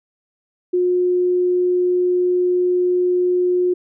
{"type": "tone", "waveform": "sine", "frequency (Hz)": 359.7, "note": "F#4", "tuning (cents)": -49, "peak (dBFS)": -14, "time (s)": [0.73, 3.74], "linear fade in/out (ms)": 10, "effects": []}